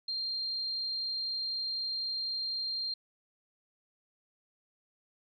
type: tone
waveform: sine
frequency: 4188 Hz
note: C8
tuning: 1 cent sharp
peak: -32 dBFS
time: 0.08-2.94 s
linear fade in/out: 5 ms
effects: none